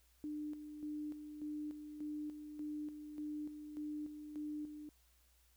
sine tone with tremolo, 300 Hz, D4, 37 cents sharp, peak -40 dBFS, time 0.24-4.89 s, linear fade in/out 0 ms, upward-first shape square, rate 1.7 Hz, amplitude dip 55%, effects added 60 Hz sine -70 dBFS peak until 5.56 s + white hiss -73 dBFS RMS until 5.56 s

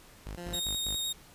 sawtooth tone bursts, 51.3 Hz, G#1, 21 cents flat, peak -34 dBFS, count 4, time 0.26-0.956 s, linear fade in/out 0 ms, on 99 ms, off 100 ms
15% pulse tone, 174.61 Hz, F3, in tune, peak -33 dBFS, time 0.37-0.6 s, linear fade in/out 10 ms
sawtooth tone with vibrato, 3729 Hz, A#7, in tune, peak -28 dBFS, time 0.53-1.13 s, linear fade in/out 10 ms, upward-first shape square, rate 9.7 Hz, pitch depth 13 cents each way
effects pink hiss -55 dBFS RMS until 1.34 s + resampled to 32000 Hz

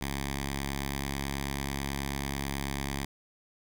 5% pulse tone with notch filter, 69.2 Hz, C#2, 2 cents flat, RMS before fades -34 dBFS, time 0.01-3.05 s, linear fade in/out 5 ms, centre 520 Hz, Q 0.66, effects none

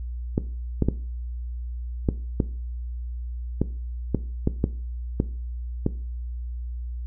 clicks, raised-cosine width 3 ms, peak -7 dBFS, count 11, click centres 0.379 / 0.823 / 0.886 / 2.088 / 2.402 / 3.616 / 4.147 / 4.474 / 4.641 / 5.201 / 5.864 s, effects noise-tail reverb RT60 0.4 s tail -17 dB re dry + added 60 Hz sine -29 dBFS peak until 7.06 s

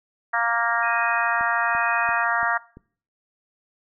harmonic tone, 233.1 Hz, A#3, in tune, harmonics 3 / 4 / 5 / 6 / 7 / 8, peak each -27 / -27 / -27 / -27 / -27 / -27 dBFS, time 0.33-2.58 s, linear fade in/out 10 ms
sine tone with tremolo, 2489 Hz, D#7, in tune, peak -29 dBFS, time 0.82-2.25 s, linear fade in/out 20 ms, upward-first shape sine, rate 1.1 Hz, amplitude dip 75%
click train, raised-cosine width 3 ms, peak -29 dBFS, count 5, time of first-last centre 1.41-2.771 s, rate 2.94 Hz
effects noise-tail reverb RT60 0.5 s tail -21 dB re dry

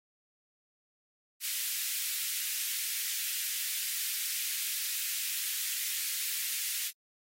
white high-pass noise, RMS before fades -34 dBFS, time 1.4-6.92 s, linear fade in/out 50 ms, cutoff 1900 Hz, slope 24 dB/octave, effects AAC 48 kbps

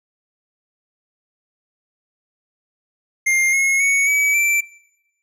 square tone with pitch steps, 2114 / 2168 / 2224 / 2281 / 2340 Hz, C7 / C#7 / C#7 / C#7 / D7, +17 / -39 / +5 / +49 / -7 cents, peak -15 dBFS, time 3.26-4.61 s, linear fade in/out 10 ms, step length 270 ms, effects noise-tail reverb RT60 0.9 s tail -21 dB re dry + low-pass 12000 Hz 12 dB/octave

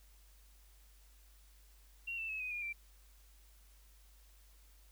sine tone with pitch steps, 2748 / 2664 / 2582 / 2503 / 2426 / 2351 Hz, F7 / E7 / E7 / D#7 / D#7 / D7, -29 / +18 / -37 / +10 / -44 / +1 cents, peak -38 dBFS, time 2.07-2.73 s, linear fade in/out 10 ms, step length 110 ms, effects added 50 Hz sine -60 dBFS peak until 4.91 s + white hiss -68 dBFS RMS until 4.91 s

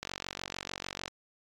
click train, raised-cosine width 0.2 ms, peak -18 dBFS, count 50, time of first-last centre 0.03-1.079 s, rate 46.7 Hz, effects AAC 64 kbps

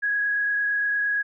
sine tone with frequency modulation, 1661.2 Hz, G#6, in tune, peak -21 dBFS, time 0.02-1.23 s, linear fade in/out 20 ms, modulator 28.7 Hz, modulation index 0.6, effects none

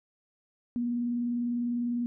sine tone with vibrato, 240 Hz, B3, 49 cents flat, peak -27 dBFS, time 0.76-2.06 s, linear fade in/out 0 ms, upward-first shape square, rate 20 Hz, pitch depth 26 cents each way, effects none

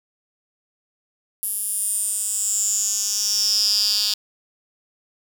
10% pulse tone with high-pass filter sweep, 207.7 Hz, G#3, in tune, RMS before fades -22 dBFS, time 1.43-4.14 s, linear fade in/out 0 ms, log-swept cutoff 11000 to 4300 Hz, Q 7.7, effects none

